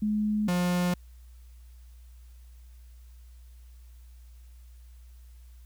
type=tone pair in turn; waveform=sine / 45% pulse; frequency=211.4 / 177.77 Hz; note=G#3 / F3; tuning=+31 / +31 cents; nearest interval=minor third; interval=300 cents; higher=first; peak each=-24 dBFS; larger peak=neither; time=0.02-0.48 / 0.48-0.94 s; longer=neither; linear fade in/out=5 ms; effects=added 60 Hz sine -47 dBFS peak until 5.65 s + white hiss -66 dBFS RMS until 5.65 s